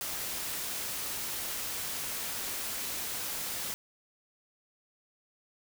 white noise, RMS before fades -36 dBFS, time 0.01-3.74 s, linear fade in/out 0 ms, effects none

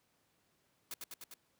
white noise with echo, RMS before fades -43 dBFS, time 0.91-0.94 s, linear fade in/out 2 ms, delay 100 ms, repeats 4, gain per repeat -2 dB, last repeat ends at 1.34 s, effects pink hiss -75 dBFS RMS until 1.59 s + high-pass 100 Hz 12 dB/octave

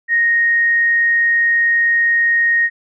sine tone, 1864.7 Hz, A#6, in tune, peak -11 dBFS, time 0.08-2.7 s, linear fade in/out 50 ms, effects none

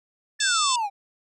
triangle exponential sweep, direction down, 1760 to 776 Hz, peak -21 dBFS, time 0.39-0.9 s, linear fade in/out 50 ms
harmonic tone, 887 Hz, A5, 14 cents sharp, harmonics 3 / 4 / 5 / 6 / 7 / 8 / 9, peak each -34 / -27 / -32 / -29 / -33 / -33 / -28 dBFS, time 0.4-0.76 s, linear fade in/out 5 ms
effects none

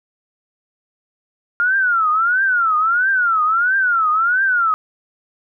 sine tone with vibrato, 1396.9 Hz, F6, in tune, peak -13 dBFS, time 1.6-4.74 s, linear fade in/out 0 ms, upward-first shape triangle, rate 1.5 Hz, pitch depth 240 cents each way, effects none

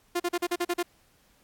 sawtooth tone bursts, 350.5 Hz, F4, 6 cents sharp, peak -21 dBFS, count 8, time 0.15-0.83 s, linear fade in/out 10 ms, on 50 ms, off 40 ms, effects pink hiss -64 dBFS RMS until 1.43 s + AAC 64 kbps

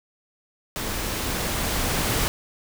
pink noise with level ramp, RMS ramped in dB -29 to -23 dBFS, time 0.76-2.28 s, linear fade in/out 0 ms, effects none

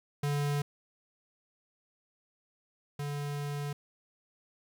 square tone pair in turn, 144.5 / 144.5 Hz, D3 / D3, -28 / -28 cents, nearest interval unison, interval 0 cents, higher neither, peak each -29 / -34 dBFS, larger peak first, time 0.23-0.62 / 2.99-3.73 s, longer second, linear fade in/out 5 ms, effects 11-bit

